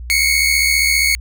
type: tone pair together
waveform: sawtooth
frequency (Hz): 2157 / 2232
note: C#7 / C#7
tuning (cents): -48 / +11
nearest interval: minor second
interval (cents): 59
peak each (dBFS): -12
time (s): 0.1-1.15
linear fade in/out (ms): 0
effects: added 60 Hz sine -27 dBFS peak until 1.2 s